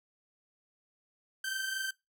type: tone pair together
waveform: sawtooth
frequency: 1549.6 / 1574 Hz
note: G6 / G6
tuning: -20 / +7 cents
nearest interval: unison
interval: 27 cents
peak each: -31 / -36 dBFS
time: 1.44-1.91 s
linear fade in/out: 5 ms
effects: noise-tail reverb RT60 0.2 s tail -21 dB re dry